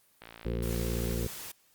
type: click train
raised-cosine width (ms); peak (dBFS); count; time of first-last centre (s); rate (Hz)
0.3; -29; 53; 0.22-1.131; 57.1
type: harmonic tone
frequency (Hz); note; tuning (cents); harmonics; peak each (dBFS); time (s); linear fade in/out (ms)
57.8; A#1; -14; 1 / 2 / 3 / 4 / 6 / 7 / 8 / 9; -33 / -36 / -38 / -39 / -41 / -41 / -42 / -43; 0.45-1.27; 5
type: noise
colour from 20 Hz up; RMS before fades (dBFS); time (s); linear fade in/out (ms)
white; -42; 0.62-1.52; 10
effects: white hiss -66 dBFS RMS until 1.74 s + Opus 32 kbps